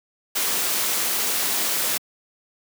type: noise with amplitude modulation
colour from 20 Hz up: white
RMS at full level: -22 dBFS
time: 0.35-1.98 s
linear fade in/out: 10 ms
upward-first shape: sine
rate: 199 Hz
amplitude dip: 25%
effects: high-pass 200 Hz 12 dB/octave